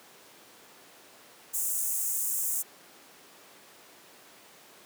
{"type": "high-pass noise", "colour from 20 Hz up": "pink", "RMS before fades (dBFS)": -30, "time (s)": [1.53, 2.63], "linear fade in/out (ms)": 20, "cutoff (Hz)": 6900, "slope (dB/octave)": 48, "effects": ["pink hiss -53 dBFS RMS until 4.85 s", "high-pass 300 Hz 12 dB/octave"]}